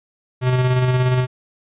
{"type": "tone with tremolo", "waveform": "square", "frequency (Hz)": 126.9, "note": "B2", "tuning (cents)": 47, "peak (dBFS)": -14, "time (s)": [0.41, 1.27], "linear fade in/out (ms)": 50, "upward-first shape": "square", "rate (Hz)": 17, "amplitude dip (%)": 30, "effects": ["resampled to 8000 Hz"]}